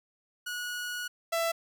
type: tone pair in turn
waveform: sawtooth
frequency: 1459 / 665.9 Hz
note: F#6 / E5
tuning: -25 / +17 cents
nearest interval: octave + major second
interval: 1358 cents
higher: first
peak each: -30 / -23 dBFS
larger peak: second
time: 0.46-1.08 / 1.32-1.52 s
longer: first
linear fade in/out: 10 ms
effects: none